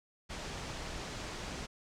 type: low-pass noise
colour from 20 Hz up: pink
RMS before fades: -42 dBFS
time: 0.29-1.67 s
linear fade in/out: 20 ms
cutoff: 7300 Hz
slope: 24 dB/octave
effects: none